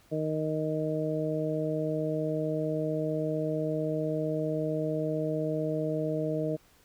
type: harmonic tone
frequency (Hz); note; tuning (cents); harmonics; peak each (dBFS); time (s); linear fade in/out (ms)
155.56; D#3; 0; 1 / 2 / 3 / 4; -33 / -33 / -33 / -33; 0.11-6.57; 20
effects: pink hiss -62 dBFS RMS until 6.84 s